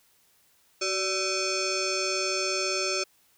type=tone with frequency modulation; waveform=sine; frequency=2489 Hz; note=D#7; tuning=in tune; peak=-25 dBFS; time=0.81-3.04 s; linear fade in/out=10 ms; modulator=955 Hz; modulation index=4.1; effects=white hiss -64 dBFS RMS until 3.37 s